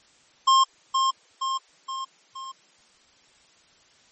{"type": "tone with echo", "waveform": "square", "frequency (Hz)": 1064, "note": "C6", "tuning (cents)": 29, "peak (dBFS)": -15, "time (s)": [0.47, 0.64], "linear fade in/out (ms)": 10, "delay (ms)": 470, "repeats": 4, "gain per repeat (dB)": -5, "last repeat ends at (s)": 2.52, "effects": ["white hiss -58 dBFS RMS until 4.11 s", "MP3 32 kbps"]}